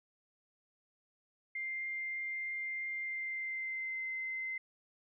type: tone with pitch glide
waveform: sine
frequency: 2101 to 2067 Hz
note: C7 to C7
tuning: +7 to -22 cents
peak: -36 dBFS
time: 1.55-4.58 s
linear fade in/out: 5 ms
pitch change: -29 cents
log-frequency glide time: 2.93-4.1 s
effects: none